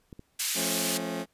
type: clicks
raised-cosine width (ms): 3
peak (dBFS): -30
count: 2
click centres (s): 0.128 / 0.194
type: band-pass noise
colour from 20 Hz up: white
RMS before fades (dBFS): -30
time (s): 0.39-0.98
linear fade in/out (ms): 10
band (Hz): 2100 to 11000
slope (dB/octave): 12
type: chord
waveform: 20% pulse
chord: F augmented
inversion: none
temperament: just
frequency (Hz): 174.61 / 218.3 / 272.8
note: F3 / A3 / C#4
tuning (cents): 0 / -13 / -28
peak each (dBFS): -31 / -31 / -30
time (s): 0.54-1.26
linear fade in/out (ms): 50
effects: pink hiss -70 dBFS RMS until 1.33 s + resampled to 32000 Hz